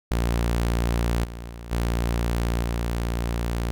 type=tone with level steps; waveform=sawtooth; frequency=58.3 Hz; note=A#1; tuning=1 cent sharp; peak=-17 / -30 / -32 / -18 / -20 dBFS; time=0.11-3.71 s; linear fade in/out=0 ms; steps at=1.24 / 1.49 / 1.71 / 2.62 s; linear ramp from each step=10 ms; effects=none